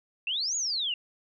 sine exponential two-way sweep, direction up then down, 2622 to 6980 to 2744 Hz, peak -27 dBFS, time 0.27-0.94 s, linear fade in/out 2 ms, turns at 0.56 s, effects none

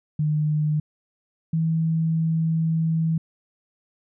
sine tone pair in turn, 151.9 / 161.94 Hz, D#3 / E3, -41 / -30 cents, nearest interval minor second, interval 111 cents, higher second, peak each -19 dBFS, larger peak neither, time 0.19-0.8 / 1.53-3.18 s, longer second, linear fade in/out 5 ms, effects none

